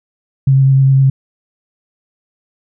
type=tone with vibrato; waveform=sine; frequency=134.8 Hz; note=C#3; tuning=48 cents flat; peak=-6 dBFS; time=0.47-1.1 s; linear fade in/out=5 ms; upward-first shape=triangle; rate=9.8 Hz; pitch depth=17 cents each way; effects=none